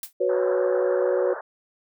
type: noise with exponential decay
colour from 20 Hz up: blue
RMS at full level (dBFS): -29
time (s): 0.03-0.13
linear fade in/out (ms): 2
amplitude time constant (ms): 21
type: chord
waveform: sine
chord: F# suspended fourth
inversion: none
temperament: equal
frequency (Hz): 370 / 493.9 / 554.4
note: F#4 / B4 / C#5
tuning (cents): 0 / 0 / 0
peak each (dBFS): -24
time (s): 0.2-1.34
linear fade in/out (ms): 10
type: band-pass noise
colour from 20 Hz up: pink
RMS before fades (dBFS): -35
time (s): 0.29-1.41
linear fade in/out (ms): 5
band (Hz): 430 to 1700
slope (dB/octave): 96
effects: none